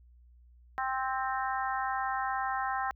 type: harmonic tone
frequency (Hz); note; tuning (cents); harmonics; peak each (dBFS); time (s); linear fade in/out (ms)
262.4; C4; +5; 3 / 4 / 5 / 6 / 7; -33 / -35 / -37 / -39 / -40; 0.78-2.91; 0
effects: added 60 Hz sine -55 dBFS peak until 2.95 s